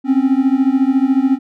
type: beating tone pair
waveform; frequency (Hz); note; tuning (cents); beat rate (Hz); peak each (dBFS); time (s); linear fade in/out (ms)
triangle; 259.8 / 273.8; C4 / C#4; -12 / -21; 14; -12; 0.04-1.39; 50
effects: none